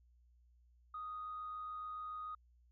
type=tone with amplitude modulation; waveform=sine; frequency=1244.5 Hz; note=D#6; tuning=in tune; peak=-40 dBFS; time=0.94-2.35 s; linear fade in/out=5 ms; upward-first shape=sine; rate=107 Hz; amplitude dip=30%; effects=tanh soft clip ceiling -37 dBFS + added 60 Hz sine -65 dBFS peak until 2.71 s